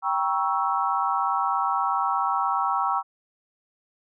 sine chord, G diminished seventh, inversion none, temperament equal with one note detuned, 784 / 951.9 / 1108.7 / 1318.5 Hz, G5 / Bb5 / Db6 / Fb6, 0 / +36 / 0 / 0 cents, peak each -27 dBFS, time 0.02-3.03 s, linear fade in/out 50 ms, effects none

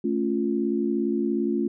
sine chord, A augmented, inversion none, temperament equal, 220 / 277.2 / 349.2 Hz, A3 / C#4 / E#4, 0 / 0 / 0 cents, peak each -26 / -27 / -26 dBFS, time 0.04-1.68 s, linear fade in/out 5 ms, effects none

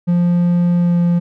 triangle tone with pitch glide, 174.61 to 173.2 Hz, F3 to F3, 0 to -14 cents, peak -9 dBFS, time 0.07-1.2 s, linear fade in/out 20 ms, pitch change -14 cents, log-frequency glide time 0.78-0.98 s, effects none

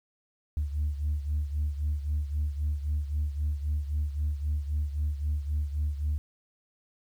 sine beating tone pair, 73.42 / 77.22 Hz, D2 / D#2, 0 / -13 cents, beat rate 3.8 Hz, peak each -27 / -32 dBFS, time 0.57-6.18 s, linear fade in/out 0 ms, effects tanh soft clip ceiling -22 dBFS + 10-bit

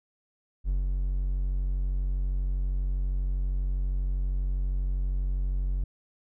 triangle tone with ADSR envelope, 46.25 Hz, F#1, in tune, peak -21 dBFS, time 0.64-5.84 s, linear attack 49 ms, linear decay 140 ms, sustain -2 dB, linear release 5 ms, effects none

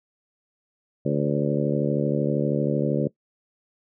harmonic tone with a mistuned harmonic, 72.8 Hz, D2, 15 cents flat, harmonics 2 / 3 / 4 / 5 / 6 / 7 / 8, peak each -25 / -27 / -28 / -29 / -30 / -30 / -31 dBFS, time 1.05-3.08 s, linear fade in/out 10 ms, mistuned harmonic 8, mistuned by -22 cents, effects noise-tail reverb RT60 0.1 s tail -20 dB re dry

